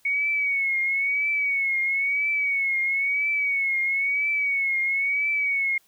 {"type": "tone with vibrato", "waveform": "sine", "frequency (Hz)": 2224, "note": "C#7", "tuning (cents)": 5, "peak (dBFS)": -21, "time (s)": [0.05, 5.78], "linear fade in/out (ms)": 5, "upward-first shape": "triangle", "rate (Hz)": 1, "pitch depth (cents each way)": 81, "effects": ["white hiss -62 dBFS RMS until 5.87 s"]}